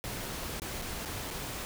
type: noise with dropouts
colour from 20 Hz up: pink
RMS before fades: -38 dBFS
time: 0.04-1.65 s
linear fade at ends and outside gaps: 0 ms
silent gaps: 0.598-0.619 / 0.816-0.821 / 1.051-1.057 / 1.304-1.309 s
effects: none